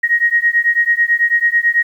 sine beating tone pair, 1877 / 1886.1 Hz, A#6 / A#6, +11 / +20 cents, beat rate 9.1 Hz, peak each -14 / -14 dBFS, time 0.03-1.83 s, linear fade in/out 10 ms, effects 8-bit

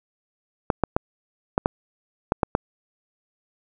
clicks, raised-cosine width 1 ms, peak -4 dBFS, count 8, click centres 0.702 / 0.837 / 0.965 / 1.579 / 1.659 / 2.321 / 2.432 / 2.551 s, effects none

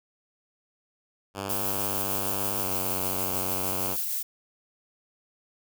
5% pulse tone with pitch glide, 98.5 to 93.46 Hz, G2 to F#2, +9 to +18 cents, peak -20 dBFS, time 1.34-3.97 s, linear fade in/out 50 ms, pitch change -91 cents, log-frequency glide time 2.61-2.66 s
violet noise with tremolo, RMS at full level -29 dBFS, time 1.49-4.23 s, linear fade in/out 10 ms, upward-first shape sine, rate 6.5 Hz, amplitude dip 25%
effects none

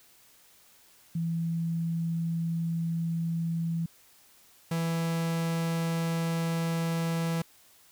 sine / 45% pulse tone pair in turn, 166.2 / 165.48 Hz, E3 / E3, +15 / +7 cents, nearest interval unison, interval 8 cents, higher first, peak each -27 / -27 dBFS, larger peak neither, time 1.15-3.86 / 4.71-7.42 s, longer neither, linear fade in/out 5 ms, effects white hiss -59 dBFS RMS until 7.91 s

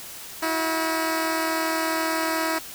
10% pulse tone pair together, 322.6 / 362.3 Hz, E4 / F#4, -37 / -36 cents, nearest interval major second, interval 201 cents, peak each -15 / -24 dBFS, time 0.42-2.59 s, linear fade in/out 10 ms, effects white hiss -39 dBFS RMS until 2.74 s

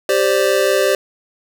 square chord, G suspended fourth, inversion none, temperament just, 392 / 522.7 / 588 Hz, G4 / C5 / D5, 0 / -2 / +2 cents, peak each -18 dBFS, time 0.09-0.95 s, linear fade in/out 2 ms, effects none

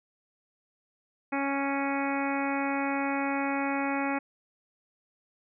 harmonic tone, 277.2 Hz, C#4, in tune, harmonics 1 / 2 / 3 / 4 / 5 / 6 / 7 / 8 / 9, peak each -30 / -36 / -33 / -39 / -38 / -41 / -40 / -38 / -40 dBFS, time 1.32-4.19 s, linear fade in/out 10 ms, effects none

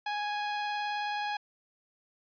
sawtooth tone with vibrato, 830.6 Hz, G#5, in tune, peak -27 dBFS, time 0.06-1.37 s, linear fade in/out 5 ms, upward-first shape sine, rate 19 Hz, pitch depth 9 cents each way, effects resampled to 11025 Hz

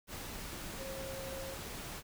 sine tone in noise, 537 Hz, C5, 45 cents sharp, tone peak -43 dBFS, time 0.77-1.57 s, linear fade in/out 50 ms, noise pink, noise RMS -44 dBFS, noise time 0.07-2.03 s, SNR -2 dB, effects none

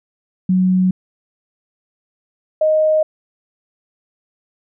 sine tone pair in turn, 185 / 622.3 Hz, F#3 / D#5, 0 / 0 cents, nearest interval octave + major sixth, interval 2100 cents, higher second, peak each -11 dBFS, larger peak neither, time 0.49-0.91 / 2.61-3.03 s, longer neither, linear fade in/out 5 ms, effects none

